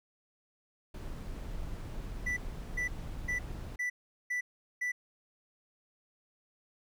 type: noise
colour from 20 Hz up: brown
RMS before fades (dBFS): -40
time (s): 0.94-3.76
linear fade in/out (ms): 5
type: tone bursts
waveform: triangle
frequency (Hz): 1975.5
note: B6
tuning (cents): 0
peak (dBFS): -29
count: 6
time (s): 2.26-4.92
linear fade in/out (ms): 10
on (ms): 110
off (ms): 400
effects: none